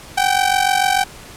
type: ring-modulated tone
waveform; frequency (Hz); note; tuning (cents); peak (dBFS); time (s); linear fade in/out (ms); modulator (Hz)
sawtooth; 773; G5; -24; -7; 0.17-1.04; 10; 23.4
effects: pink hiss -38 dBFS RMS until 1.36 s + low-pass 12000 Hz 12 dB/octave